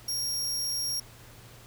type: tone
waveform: sawtooth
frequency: 5588 Hz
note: F8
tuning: in tune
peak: -26 dBFS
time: 0.08-1 s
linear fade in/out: 5 ms
effects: added 117 Hz sine -53 dBFS peak until 1.66 s + pink hiss -52 dBFS RMS until 1.66 s

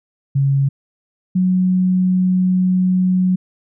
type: tone pair in turn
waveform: sine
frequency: 137.9 / 184.07 Hz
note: C#3 / F#3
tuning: -9 / -9 cents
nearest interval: perfect fourth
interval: 500 cents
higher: second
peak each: -12 dBFS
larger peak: neither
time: 0.35-0.69 / 1.35-3.36 s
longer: second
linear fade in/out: 10 ms
effects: none

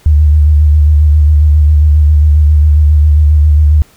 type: tone with vibrato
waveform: sine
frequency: 75.1 Hz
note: D2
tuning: 39 cents sharp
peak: -3 dBFS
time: 0.06-3.82 s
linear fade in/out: 0 ms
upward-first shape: square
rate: 7.4 Hz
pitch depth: 36 cents each way
effects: pink hiss -45 dBFS RMS until 3.96 s

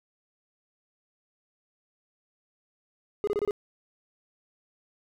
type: tone bursts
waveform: triangle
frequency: 412.8 Hz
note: G#4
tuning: 10 cents flat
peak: -22 dBFS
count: 5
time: 3.24-3.509 s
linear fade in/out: 0 ms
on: 33 ms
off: 26 ms
effects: none

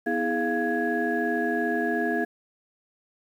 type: tone cluster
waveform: sine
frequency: 246.1 / 323.3 / 416.5 / 696 / 1668 Hz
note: B3 / E4 / G#4 / F5 / G#6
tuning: -6 / -34 / +5 / -6 / +7 cents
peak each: -29 dBFS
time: 0.06-2.25 s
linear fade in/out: 10 ms
effects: tanh soft clip ceiling -14 dBFS + 9-bit

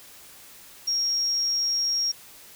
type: tone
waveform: sine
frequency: 5588 Hz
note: F8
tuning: in tune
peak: -22 dBFS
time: 0.87-2.12 s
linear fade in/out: 10 ms
effects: white hiss -48 dBFS RMS until 2.55 s

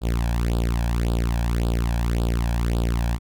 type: tone with flanger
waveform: sawtooth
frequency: 58.2 Hz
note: A#1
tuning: 2 cents flat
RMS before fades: -22 dBFS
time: 0.01-3.19 s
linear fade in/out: 50 ms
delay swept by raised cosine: 0.24 to 1.24 ms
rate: 1.8 Hz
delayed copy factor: +0.9
effects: none

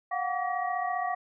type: tone cluster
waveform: sine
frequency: 716 / 751 / 1144 / 1899 Hz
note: F5 / F#5 / D6 / A#6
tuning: +43 / +26 / -46 / +32 cents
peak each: -31 / -33 / -34 / -37 dBFS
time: 0.11-1.15 s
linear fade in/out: 10 ms
effects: none

